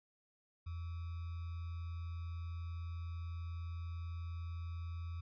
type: tone with sample-and-hold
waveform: sine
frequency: 84.4 Hz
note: E2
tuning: 41 cents sharp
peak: -40 dBFS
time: 0.66-5.21 s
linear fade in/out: 10 ms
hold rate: 1225 Hz
effects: resampled to 11025 Hz